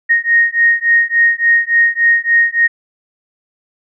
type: beating tone pair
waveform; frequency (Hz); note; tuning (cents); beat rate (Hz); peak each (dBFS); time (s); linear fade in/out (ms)
sine; 1861 / 1864.5; A#6 / A#6; -3 / 0; 3.5; -12; 0.09-2.68; 20
effects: none